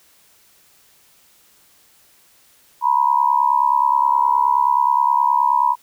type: tone with amplitude modulation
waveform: sine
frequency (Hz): 969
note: B5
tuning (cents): -33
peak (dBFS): -9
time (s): 2.81-5.76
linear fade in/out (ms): 50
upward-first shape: sine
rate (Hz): 69.5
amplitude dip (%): 90
effects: white hiss -54 dBFS RMS until 5.82 s